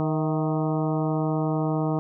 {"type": "harmonic tone with a mistuned harmonic", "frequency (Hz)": 155.56, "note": "D#3", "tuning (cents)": 0, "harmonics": [1, 2, 3, 4, 5, 6, 7, 8], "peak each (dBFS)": [-25, -27, -32, -32, -34, -37, -39, -40], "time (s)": [0, 1.99], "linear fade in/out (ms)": 0, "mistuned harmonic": 4, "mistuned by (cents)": 50, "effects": []}